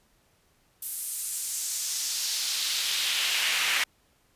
brown noise with high-pass filter sweep, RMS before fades -29 dBFS, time 0.82-3.84 s, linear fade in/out 5 ms, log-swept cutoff 11000 to 2100 Hz, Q 1.6, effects pink hiss -66 dBFS RMS until 4.35 s + resampled to 32000 Hz

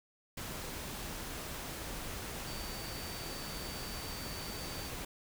sine tone in noise, 4588 Hz, D8, 41 cents flat, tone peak -48 dBFS, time 2.47-4.89 s, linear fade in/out 5 ms, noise pink, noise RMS -42 dBFS, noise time 0.37-5.05 s, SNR -9 dB, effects none

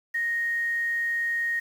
sine tone with quantisation, 1864.7 Hz, A#6, in tune, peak -24 dBFS, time 0.14-1.6 s, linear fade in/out 10 ms, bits 8, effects none

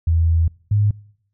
sine tone pair in turn, 82.41 / 103.83 Hz, E2 / G#2, 0 / 0 cents, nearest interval major third, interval 400 cents, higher second, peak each -13 dBFS, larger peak neither, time 0.07-0.48 / 0.71-0.91 s, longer first, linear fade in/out 5 ms, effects noise-tail reverb RT60 0.7 s tail -25 dB re dry

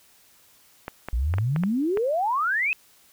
clicks, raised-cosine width 0.5 ms, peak -16 dBFS, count 7, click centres 0.881 / 1.086 / 1.339 / 1.384 / 1.562 / 1.636 / 1.973 s
sine exponential sweep, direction up, 54.5 to 2637 Hz, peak -21 dBFS, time 1.13-2.73 s, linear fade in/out 0 ms
effects white hiss -57 dBFS RMS until 3.12 s

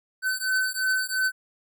square beating tone pair, 1520 / 1522.9 Hz, F#6 / F#6, +46 / +49 cents, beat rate 2.9 Hz, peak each -27 dBFS, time 0.22-1.32 s, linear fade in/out 50 ms, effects none

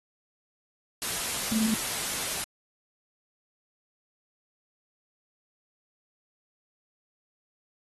sine tone in noise, 220 Hz, A3, in tune, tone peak -23 dBFS, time 1.52-1.74 s, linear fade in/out 0 ms, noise white, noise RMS -31 dBFS, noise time 1.02-2.44 s, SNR +5 dB, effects AAC 32 kbps

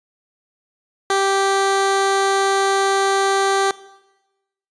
15% pulse tone, 391.1 Hz, G4, 4 cents flat, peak -9 dBFS, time 1.1-3.71 s, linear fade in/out 2 ms, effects noise-tail reverb RT60 1.0 s tail -19 dB re dry + resampled to 22050 Hz

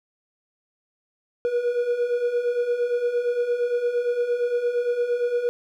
triangle beating tone pair, 476.3 / 485 Hz, A#4 / B4, +37 / -31 cents, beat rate 8.7 Hz, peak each -26 / -20 dBFS, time 1.45-5.49 s, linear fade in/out 0 ms, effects none

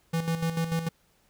square tone with tremolo, 164.9 Hz, E3, 1 cent sharp, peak -25 dBFS, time 0.13-0.89 s, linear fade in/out 10 ms, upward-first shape square, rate 6.8 Hz, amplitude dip 60%, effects pink hiss -66 dBFS RMS until 1.29 s

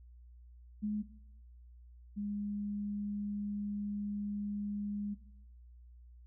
sine tone pair in turn, 210.1 / 205.1 Hz, G#3 / G#3, +20 / -21 cents, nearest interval unison, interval 41 cents, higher first, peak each -32 / -35 dBFS, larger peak first, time 0.82-1.03 / 2.16-5.15 s, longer second, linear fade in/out 20 ms, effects noise-tail reverb RT60 0.9 s tail -18 dB re dry + added 60 Hz sine -53 dBFS peak until 6.26 s

